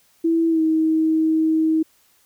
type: tone with pitch glide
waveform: sine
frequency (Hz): 329.6 to 317.8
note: E4 to D#4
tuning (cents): 0 to +37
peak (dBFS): -15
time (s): 0.24-1.83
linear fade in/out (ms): 10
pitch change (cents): -63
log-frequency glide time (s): 0.49-0.61
effects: white hiss -59 dBFS RMS until 2.25 s